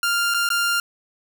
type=tone with dropouts; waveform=sawtooth; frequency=1396.9 Hz; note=F6; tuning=in tune; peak=-15 dBFS; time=0.03-0.8 s; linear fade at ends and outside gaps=2 ms; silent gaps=0.34-0.344 / 0.49-0.502 s; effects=none